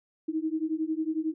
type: beating tone pair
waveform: sine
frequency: 311.1 / 322.1 Hz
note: D#4 / E4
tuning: 0 / -40 cents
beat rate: 11 Hz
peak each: -30 dBFS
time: 0.28-1.34 s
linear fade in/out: 10 ms
effects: none